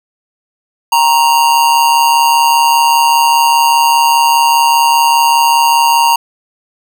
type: tone with amplitude modulation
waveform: square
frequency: 932.3 Hz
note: A#5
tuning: in tune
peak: -5 dBFS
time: 0.92-6.16 s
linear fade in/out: 5 ms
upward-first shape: sine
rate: 145 Hz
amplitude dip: 55%
effects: none